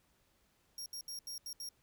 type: tone bursts at uneven times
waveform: sawtooth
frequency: 5588 Hz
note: F8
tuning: in tune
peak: -39 dBFS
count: 6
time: 0.78-0.86 / 0.93-1.01 / 1.08-1.19 / 1.27-1.38 / 1.46-1.53 / 1.6-1.69 s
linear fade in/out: 2 ms
effects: pink hiss -73 dBFS RMS until 1.82 s